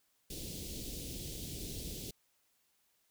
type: band-stop noise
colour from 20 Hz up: pink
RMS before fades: -43 dBFS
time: 0.3-2.11 s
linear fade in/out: 5 ms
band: 460 to 3200 Hz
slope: 24 dB/octave
effects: white hiss -75 dBFS RMS until 3.1 s